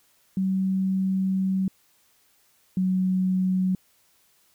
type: tone pair in turn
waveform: sine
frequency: 190 / 186.09 Hz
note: F#3 / F#3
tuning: +46 / +10 cents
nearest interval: unison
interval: 36 cents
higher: first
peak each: -21 / -20 dBFS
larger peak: second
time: 0.37-1.68 / 2.77-3.75 s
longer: first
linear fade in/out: 2 ms
effects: white hiss -63 dBFS RMS until 4.54 s